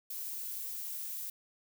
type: noise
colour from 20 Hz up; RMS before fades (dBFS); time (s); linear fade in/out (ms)
violet; -40; 0.1-1.3; 5
effects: none